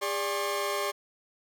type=tone cluster; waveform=sawtooth; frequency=406.1 / 585 / 1075 Hz; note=G#4 / D5 / C6; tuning=-39 / -7 / +47 cents; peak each=-29 dBFS; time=0.01-0.92 s; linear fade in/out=20 ms; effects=none